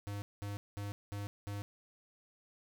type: tone bursts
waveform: square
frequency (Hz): 101.6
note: G#2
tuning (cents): -38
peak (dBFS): -39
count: 5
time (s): 0.07-1.62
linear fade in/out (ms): 0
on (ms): 150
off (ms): 200
effects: none